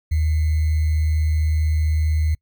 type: tone with sample-and-hold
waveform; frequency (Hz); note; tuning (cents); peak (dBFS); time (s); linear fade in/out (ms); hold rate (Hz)
sine; 77.78; D#2; 0; -16; 0.11-2.35; 10; 2100
effects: noise-tail reverb RT60 0.1 s tail -26 dB re dry